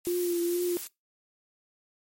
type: noise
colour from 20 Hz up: blue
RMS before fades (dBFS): -37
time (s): 0.05-0.87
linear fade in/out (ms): 0
type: tone with vibrato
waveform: sine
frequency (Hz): 349.2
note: F4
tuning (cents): 0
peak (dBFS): -25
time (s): 0.07-0.77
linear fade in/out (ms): 0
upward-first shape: triangle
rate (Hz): 2.2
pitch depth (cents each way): 37
effects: noise-tail reverb RT60 0.2 s tail -23 dB re dry + MP3 64 kbps